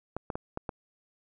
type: clicks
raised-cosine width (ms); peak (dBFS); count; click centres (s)
1; -19; 5; 0.166 / 0.302 / 0.355 / 0.574 / 0.692
effects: none